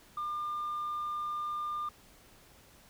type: tone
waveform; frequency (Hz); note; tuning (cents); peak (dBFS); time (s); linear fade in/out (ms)
sine; 1200; D6; +37; -31; 0.17-1.89; 5
effects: tanh soft clip ceiling -31 dBFS + pink hiss -59 dBFS RMS until 2.89 s